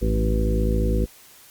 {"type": "harmonic tone with a mistuned harmonic", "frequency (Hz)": 54.4, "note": "A1", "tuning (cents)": -19, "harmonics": [1, 2, 3, 4, 5, 6, 7, 9], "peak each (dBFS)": [-20, -28, -30, -28, -33, -34, -30, -30], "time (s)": [0.01, 1.06], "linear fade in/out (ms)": 20, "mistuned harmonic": 2, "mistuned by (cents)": -46, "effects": ["white hiss -49 dBFS RMS until 1.5 s", "Opus 48 kbps"]}